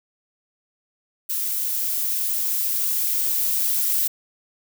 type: noise with level ramp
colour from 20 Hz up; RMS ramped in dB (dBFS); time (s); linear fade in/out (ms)
violet; -25 to -21; 1.29-4.08; 10
effects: none